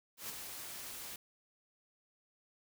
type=noise with ADSR envelope; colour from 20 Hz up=white; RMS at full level=-41 dBFS; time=0.17-1.16 s; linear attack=120 ms; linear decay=17 ms; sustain=-5 dB; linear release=3 ms; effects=none